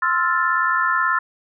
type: chord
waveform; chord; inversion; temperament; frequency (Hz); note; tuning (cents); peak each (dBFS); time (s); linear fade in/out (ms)
sine; F major seventh; second; equal; 1046.5 / 1318.5 / 1396.9 / 1760; C6 / E6 / F6 / A6; 0 / 0 / 0 / 0; -22; 0.02-1.19; 5
effects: none